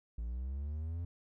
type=linear sweep; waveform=triangle; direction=up; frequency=54.7 to 87.31 Hz; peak=-34 dBFS; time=0.18-1.05 s; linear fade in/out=5 ms; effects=none